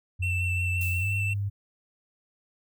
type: tone with pitch glide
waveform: sine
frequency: 91 to 100.39 Hz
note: F#2 to G2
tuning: -28 to +42 cents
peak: -26 dBFS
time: 0.19-1.5 s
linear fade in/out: 20 ms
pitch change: +170 cents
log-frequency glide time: 0.98-1.07 s
type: tone with vibrato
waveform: triangle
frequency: 2678 Hz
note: E7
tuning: 27 cents sharp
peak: -27 dBFS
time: 0.22-1.34 s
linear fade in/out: 10 ms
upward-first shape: triangle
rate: 5.6 Hz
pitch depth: 25 cents each way
type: noise with exponential decay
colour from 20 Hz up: violet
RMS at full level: -36 dBFS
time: 0.81-1.5 s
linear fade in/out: 2 ms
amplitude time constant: 150 ms
effects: none